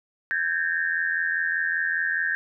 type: tone cluster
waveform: sine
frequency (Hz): 1569 / 1654 / 1820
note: G6 / G#6 / A#6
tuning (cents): +1 / -8 / -42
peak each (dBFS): -27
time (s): 0.31-2.35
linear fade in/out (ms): 0
effects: none